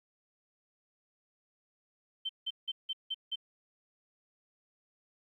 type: tone bursts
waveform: sine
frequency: 3100 Hz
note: G7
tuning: 20 cents flat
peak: -32 dBFS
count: 6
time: 2.25-3.358 s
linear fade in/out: 10 ms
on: 43 ms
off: 170 ms
effects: 12-bit